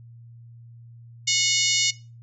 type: harmonic tone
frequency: 729 Hz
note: F#5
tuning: 26 cents flat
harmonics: 3 / 4 / 5 / 6 / 7 / 8 / 9 / 10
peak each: -28 / -28 / -28 / -28 / -28 / -28 / -28 / -28 dBFS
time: 1.27-1.91 s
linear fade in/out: 10 ms
effects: noise-tail reverb RT60 0.3 s tail -18 dB re dry + added 117 Hz sine -43 dBFS peak until 2.22 s

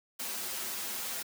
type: noise with comb filter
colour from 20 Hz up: white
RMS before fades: -37 dBFS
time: 0.19-1.23 s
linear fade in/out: 10 ms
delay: 6.7 ms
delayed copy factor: -0.75
effects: high-pass 150 Hz 12 dB/octave

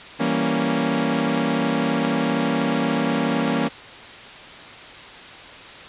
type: chord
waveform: sawtooth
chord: E diminished seventh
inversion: none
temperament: equal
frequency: 164.81 / 196 / 233.1 / 277.2 Hz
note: E3 / G3 / Bb3 / Db4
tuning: 0 / 0 / 0 / 0 cents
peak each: -23 / -24 / -19 / -20 dBFS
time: 0.19-3.69 s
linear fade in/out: 20 ms
effects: white hiss -39 dBFS RMS until 5.88 s + resampled to 8000 Hz

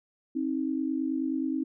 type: tone pair together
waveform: sine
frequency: 266.3 / 315.7 Hz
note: C4 / D#4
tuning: +31 / +25 cents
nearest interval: minor third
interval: 294 cents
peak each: -29 / -30 dBFS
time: 0.35-1.64 s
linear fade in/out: 10 ms
effects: none

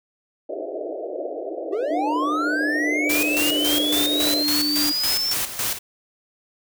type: band-pass noise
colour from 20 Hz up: white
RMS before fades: -30 dBFS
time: 0.49-4.43 s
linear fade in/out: 5 ms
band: 300 to 690 Hz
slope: 96 dB/octave
type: linear sweep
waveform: triangle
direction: up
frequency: 370 to 5460 Hz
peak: -20 dBFS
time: 1.72-5.34 s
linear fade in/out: 10 ms
type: tone with pitch glide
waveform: sine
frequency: 299.8 to 295.3 Hz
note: D4 to D4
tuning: +36 to +10 cents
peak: -24 dBFS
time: 1.9-4.92 s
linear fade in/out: 10 ms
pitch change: -26 cents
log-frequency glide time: 2.7-4.67 s
type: noise with tremolo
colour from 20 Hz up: white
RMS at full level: -24 dBFS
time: 3.09-5.79 s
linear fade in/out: 10 ms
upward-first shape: square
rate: 3.6 Hz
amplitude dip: 65%
effects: none

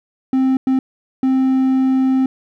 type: tone bursts at uneven times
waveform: triangle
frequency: 262.6 Hz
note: C4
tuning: 6 cents sharp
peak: -10 dBFS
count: 3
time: 0.33-0.57 / 0.67-0.79 / 1.23-2.26 s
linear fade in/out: 2 ms
effects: none

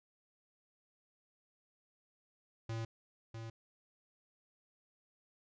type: tone with echo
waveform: square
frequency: 113.4 Hz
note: A#2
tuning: 47 cents flat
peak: -38 dBFS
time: 2.69-2.85 s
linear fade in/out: 5 ms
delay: 650 ms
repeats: 1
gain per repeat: -6 dB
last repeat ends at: 3.5 s
effects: resampled to 16000 Hz

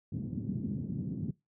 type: band-pass noise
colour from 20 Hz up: pink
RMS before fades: -36 dBFS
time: 0.12-1.31 s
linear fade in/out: 5 ms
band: 120 to 240 Hz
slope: 24 dB/octave
effects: noise-tail reverb RT60 0.2 s tail -21 dB re dry

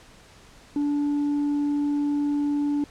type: tone with tanh clipping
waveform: triangle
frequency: 290.1 Hz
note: D4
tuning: 21 cents flat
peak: -22 dBFS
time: 0.76-2.84 s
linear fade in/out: 2 ms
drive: 7 dB
effects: pink hiss -51 dBFS RMS until 2.9 s + low-pass 8000 Hz 12 dB/octave

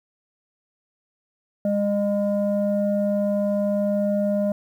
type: tone pair together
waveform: sine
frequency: 203.6 / 610 Hz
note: G#3 / D#5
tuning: -34 / -34 cents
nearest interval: octave + perfect fifth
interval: 1900 cents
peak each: -21 dBFS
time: 1.65-4.52 s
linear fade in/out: 2 ms
effects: tanh soft clip ceiling -14 dBFS + 9-bit

